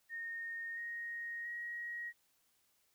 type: tone with pitch steps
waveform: sine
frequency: 1844 / 1868.7 / 1893.7 Hz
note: A#6 / A#6 / A#6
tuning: -19 / +4 / +27 cents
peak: -40 dBFS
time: 0.09-2.13 s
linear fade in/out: 50 ms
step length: 680 ms
effects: white hiss -75 dBFS RMS until 2.94 s